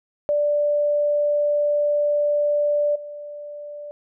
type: tone with level steps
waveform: sine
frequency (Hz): 587.3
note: D5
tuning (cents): 0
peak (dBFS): -17 / -32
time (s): 0.29-3.91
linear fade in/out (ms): 0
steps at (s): 2.95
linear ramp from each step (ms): 10
effects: none